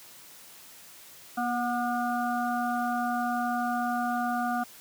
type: harmonic tone with a mistuned harmonic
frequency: 241 Hz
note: B3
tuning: 42 cents flat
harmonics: 1 / 3 / 5 / 6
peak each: -31 / -29 / -35 / -35 dBFS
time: 1.37-4.64 s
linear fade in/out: 10 ms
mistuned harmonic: 3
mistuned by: +17 cents
effects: white hiss -50 dBFS RMS until 4.8 s + high-pass 80 Hz 12 dB/octave